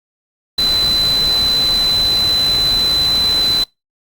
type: tone in noise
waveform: sine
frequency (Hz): 4021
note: B7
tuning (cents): +30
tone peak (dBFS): -12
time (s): 0.58-3.64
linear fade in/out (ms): 5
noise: pink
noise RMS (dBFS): -25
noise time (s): 0.58-3.64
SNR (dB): +10
effects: noise-tail reverb RT60 0.2 s tail -25 dB re dry + Opus 48 kbps